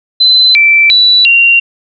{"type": "tone with pitch steps", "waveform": "sine", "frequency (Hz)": [4040, 2333, 3952, 2761], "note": ["B7", "D7", "B7", "F7"], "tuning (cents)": [39, -12, 0, -20], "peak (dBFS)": -3, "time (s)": [0.2, 1.6], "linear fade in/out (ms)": 10, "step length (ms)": 350, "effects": []}